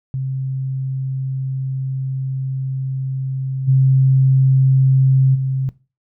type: tone with level steps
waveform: sine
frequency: 132.8 Hz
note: C3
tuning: 26 cents sharp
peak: -19 / -9 / -16 dBFS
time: 0.14-5.69 s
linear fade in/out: 0 ms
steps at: 3.67 / 5.34 s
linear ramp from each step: 20 ms
effects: noise-tail reverb RT60 0.3 s tail -19 dB re dry